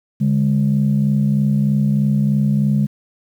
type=tone pair together; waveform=sine; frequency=142.9 / 206.1 Hz; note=D3 / G#3; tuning=-47 / -13 cents; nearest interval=tritone; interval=634 cents; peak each=-15 dBFS; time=0.2-2.87 s; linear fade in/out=20 ms; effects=tanh soft clip ceiling -7 dBFS + 8-bit